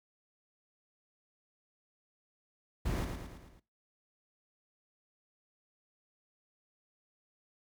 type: noise with echo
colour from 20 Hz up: brown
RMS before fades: -33 dBFS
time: 2.85-3.05 s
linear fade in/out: 10 ms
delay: 110 ms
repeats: 5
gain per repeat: -5 dB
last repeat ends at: 3.6 s
effects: noise-tail reverb RT60 0.3 s tail -21 dB re dry